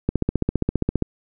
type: click train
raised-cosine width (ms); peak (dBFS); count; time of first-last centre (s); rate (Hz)
3; -6; 15; 0.09-1.023; 15
effects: none